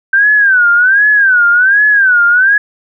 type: tone with vibrato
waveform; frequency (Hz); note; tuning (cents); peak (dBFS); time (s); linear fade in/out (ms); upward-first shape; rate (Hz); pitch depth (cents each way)
sine; 1546; G6; -24; -5; 0.13-2.58; 5; sine; 1.3; 170
effects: none